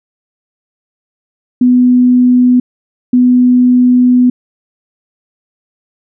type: tone bursts at uneven times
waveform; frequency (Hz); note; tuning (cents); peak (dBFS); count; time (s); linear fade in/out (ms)
sine; 248.7; B3; +12; -4; 2; 1.61-2.6 / 3.13-4.3; 5
effects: none